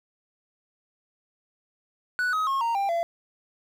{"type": "tone with pitch steps", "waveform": "triangle", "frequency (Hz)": [1480, 1266.3, 1083.4, 927, 793.1, 678.6], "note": ["F#6", "D#6", "C#6", "A#5", "G5", "F5"], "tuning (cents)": [0, 30, -40, -10, 20, -50], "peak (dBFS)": -21, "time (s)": [2.19, 3.03], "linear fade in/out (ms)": 0, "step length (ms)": 140, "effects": ["9-bit"]}